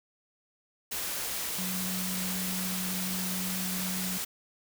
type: tone in noise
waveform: sine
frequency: 185 Hz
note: F#3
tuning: in tune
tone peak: -34 dBFS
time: 1.58-4.18 s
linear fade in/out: 10 ms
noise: white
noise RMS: -34 dBFS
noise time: 0.91-4.25 s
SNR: -3 dB
effects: none